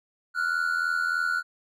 triangle tone pair together, 1386.7 / 1470 Hz, F6 / F#6, -13 / -12 cents, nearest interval minor second, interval 101 cents, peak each -26 / -24 dBFS, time 0.34-1.43 s, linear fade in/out 50 ms, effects none

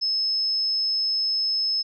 sine tone, 5200 Hz, E8, 24 cents flat, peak -21 dBFS, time 0.01-1.83 s, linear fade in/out 20 ms, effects none

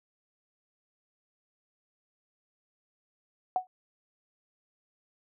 sine tone with exponential decay, 740 Hz, F#5, in tune, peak -20 dBFS, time 3.56-3.67 s, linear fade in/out 1 ms, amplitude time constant 22 ms, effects none

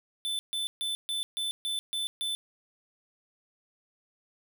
square tone bursts, 3520 Hz, A7, in tune, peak -30 dBFS, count 8, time 0.25-2.35 s, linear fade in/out 0 ms, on 140 ms, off 140 ms, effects none

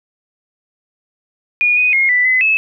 sine tone with pitch steps, 2444 / 2489 / 2146 / 1981 / 2026 / 2598 Hz, D#7 / D#7 / C7 / B6 / B6 / E7, -32 / 0 / +43 / +5 / +44 / -26 cents, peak -10 dBFS, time 1.61-2.57 s, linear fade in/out 0 ms, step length 160 ms, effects none

